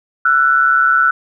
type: tone pair together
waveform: sine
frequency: 1340.4 / 1480 Hz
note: E6 / F#6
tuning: +29 / 0 cents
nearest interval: major second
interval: 171 cents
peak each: -12 dBFS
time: 0.25-1.11 s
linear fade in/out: 5 ms
effects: none